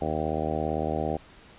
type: harmonic tone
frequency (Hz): 77.78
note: D#2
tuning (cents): 0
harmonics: 1 / 2 / 3 / 4 / 5 / 6 / 7 / 8 / 9 / 10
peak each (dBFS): -35 / -35 / -35 / -35 / -35 / -35 / -35 / -35 / -35 / -35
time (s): 0.01-1.17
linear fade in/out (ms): 5
effects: pink hiss -52 dBFS RMS until 1.58 s + resampled to 8000 Hz